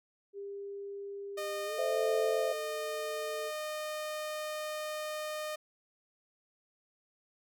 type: tone with pitch glide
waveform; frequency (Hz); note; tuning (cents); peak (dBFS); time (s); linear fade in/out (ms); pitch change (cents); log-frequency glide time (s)
sine; 400 to 441.3; G4 to A4; +35 to +5; -39; 0.33-3.52; 50; +170; 1.65-1.74
type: tone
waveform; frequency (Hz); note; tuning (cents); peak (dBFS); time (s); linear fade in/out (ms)
sawtooth; 612; D#5; -29; -32; 1.37-5.56; 10
type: chord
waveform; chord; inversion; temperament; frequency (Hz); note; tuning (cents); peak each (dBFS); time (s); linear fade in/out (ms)
sine; A minor; none; equal; 440 / 523.3 / 659.3; A4 / C5 / E5; 0 / 0 / 0; -33; 1.78-2.53; 10
effects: none